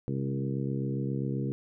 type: harmonic tone with a mistuned harmonic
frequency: 67.5 Hz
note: C#2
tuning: 45 cents flat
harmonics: 2 / 3 / 4 / 5 / 6 / 7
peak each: -31 / -35 / -37 / -39 / -41 / -42 dBFS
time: 0.08-1.52 s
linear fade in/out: 0 ms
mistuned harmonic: 2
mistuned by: -23 cents
effects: none